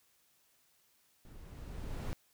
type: noise with level ramp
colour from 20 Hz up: brown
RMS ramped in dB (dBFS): -54 to -36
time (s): 1.25-2.13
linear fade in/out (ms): 0
effects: white hiss -71 dBFS RMS until 2.33 s